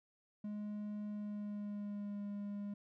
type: tone with pitch glide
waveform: triangle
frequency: 208.7 to 203.6 Hz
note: G#3 to G#3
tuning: +9 to -34 cents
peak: -38 dBFS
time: 0.44-2.74 s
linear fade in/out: 5 ms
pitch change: -43 cents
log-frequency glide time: 1.08-2.23 s
effects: none